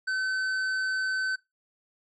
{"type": "tone with tanh clipping", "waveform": "sine", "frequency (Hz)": 1526, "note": "G6", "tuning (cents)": -47, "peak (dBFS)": -28, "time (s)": [0.07, 1.36], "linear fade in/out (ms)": 10, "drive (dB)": 11, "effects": ["noise-tail reverb RT60 0.2 s tail -20 dB re dry", "low-pass 7000 Hz 12 dB/octave"]}